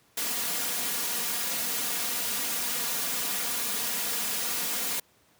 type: noise with comb filter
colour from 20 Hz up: white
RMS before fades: -30 dBFS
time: 0.17-5 s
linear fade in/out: 5 ms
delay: 4.2 ms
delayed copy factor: +0.7
effects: pink hiss -63 dBFS RMS until 5.39 s + high-pass 100 Hz 12 dB/octave